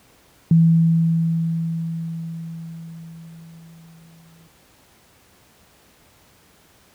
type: tone with exponential decay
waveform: sine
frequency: 164.81 Hz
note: E3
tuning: in tune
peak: -9 dBFS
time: 0.51-4.47 s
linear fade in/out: 2 ms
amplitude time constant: 860 ms
effects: pink hiss -54 dBFS RMS until 6.94 s + high-pass 60 Hz 12 dB/octave